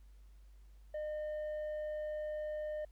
sine tone with tanh clipping, 608 Hz, D#5, 40 cents flat, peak -38 dBFS, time 0.94-2.85 s, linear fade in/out 5 ms, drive 4 dB, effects added 50 Hz sine -55 dBFS peak until 2.91 s + pink hiss -75 dBFS RMS until 2.91 s

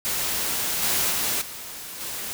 white noise with level steps, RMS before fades -26 / -23 / -25 / -37 / -32 dBFS, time 0.05-2.33 s, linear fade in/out 0 ms, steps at 0.82 / 1.1 / 1.41 / 2 s, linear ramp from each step 10 ms, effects none

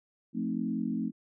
sine chord, F dominant seventh, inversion none, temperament equal, 174.61 / 220 / 261.6 / 311.1 Hz, F3 / A3 / C4 / Eb4, 0 / 0 / 0 / 0 cents, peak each -37 / -32 / -34 / -38 dBFS, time 0.33-1.12 s, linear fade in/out 50 ms, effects none

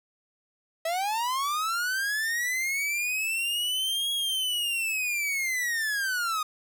45% pulse linear two-way sweep, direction up then down, 640 to 3322 to 1228 Hz, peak -26 dBFS, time 0.85-6.43 s, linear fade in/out 5 ms, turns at 4.12 s, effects none

